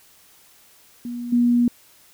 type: tone with level steps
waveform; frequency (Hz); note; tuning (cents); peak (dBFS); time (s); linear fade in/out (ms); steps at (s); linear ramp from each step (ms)
sine; 240.7; B3; -44; -27 / -14; 1.05-1.68; 2; 1.32; 10
effects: white hiss -53 dBFS RMS until 2.13 s